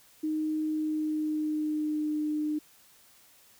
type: tone with pitch glide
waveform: sine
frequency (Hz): 310 to 302.9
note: D#4 to D#4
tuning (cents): -6 to -46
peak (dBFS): -27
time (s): 0.23-2.59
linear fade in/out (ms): 10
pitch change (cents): -40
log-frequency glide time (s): 0.64-2.19
effects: white hiss -59 dBFS RMS until 3.59 s